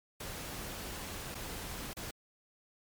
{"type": "noise with dropouts", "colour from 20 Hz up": "pink", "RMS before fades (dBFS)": -42, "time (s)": [0.2, 2.11], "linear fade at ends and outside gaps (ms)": 5, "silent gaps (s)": [[1.346, 1.351], [1.934, 1.967]], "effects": ["MP3 96 kbps"]}